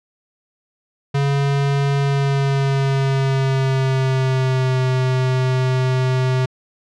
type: tone with pitch glide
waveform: square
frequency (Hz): 140 to 129.12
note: C#3 to C3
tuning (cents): +18 to -23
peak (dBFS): -16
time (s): 1.14-6.46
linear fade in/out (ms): 10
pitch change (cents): -141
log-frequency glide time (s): 1.99-4.82
effects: low-pass 5000 Hz 12 dB/octave